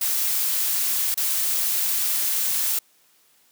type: noise with dropouts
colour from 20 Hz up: blue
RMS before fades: -23 dBFS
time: 0.01-2.79 s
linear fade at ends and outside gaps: 5 ms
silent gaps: 1.143-1.173 s
effects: white hiss -60 dBFS RMS until 3.51 s + high-pass 150 Hz 12 dB/octave